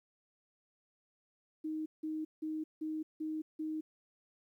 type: tone bursts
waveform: sine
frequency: 312.2 Hz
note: D#4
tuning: 6 cents sharp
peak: -35 dBFS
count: 6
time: 1.64-3.81 s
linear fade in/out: 10 ms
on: 220 ms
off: 170 ms
effects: 12-bit